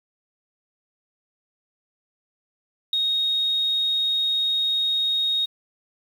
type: tone with ADSR envelope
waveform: sine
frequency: 3737 Hz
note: A#7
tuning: 4 cents sharp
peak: -16 dBFS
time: 2.93-5.46 s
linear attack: 3 ms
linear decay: 7 ms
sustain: -3 dB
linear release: 14 ms
effects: tanh soft clip ceiling -14 dBFS + 8-bit